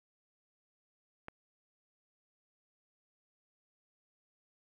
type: click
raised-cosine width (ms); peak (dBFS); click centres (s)
0.5; -27; 1.284
effects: MP3 96 kbps